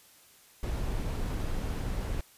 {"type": "noise", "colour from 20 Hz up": "brown", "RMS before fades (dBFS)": -32, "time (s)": [0.63, 2.21], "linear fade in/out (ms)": 2, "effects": ["white hiss -58 dBFS RMS until 2.37 s", "resampled to 32000 Hz"]}